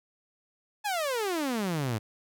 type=exponential sweep; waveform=sawtooth; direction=down; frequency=867 to 103.83 Hz; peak=-24 dBFS; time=0.84-1.99 s; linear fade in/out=20 ms; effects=none